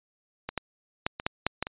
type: clicks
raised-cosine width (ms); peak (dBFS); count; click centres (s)
0.3; -16 / -13 / -10 / -17 / -10 / -8 / -12 / -18; 8; 0.49 / 0.577 / 1.065 / 1.199 / 1.265 / 1.466 / 1.626 / 1.669
effects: resampled to 8000 Hz